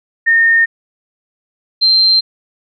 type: tone pair in turn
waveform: sine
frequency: 1830 / 4142 Hz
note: A#6 / C8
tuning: -32 / -18 cents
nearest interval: octave + major second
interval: 1414 cents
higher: second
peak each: -7 dBFS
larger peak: neither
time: 0.26-0.66 / 1.81-2.21 s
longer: neither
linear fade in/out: 20 ms
effects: none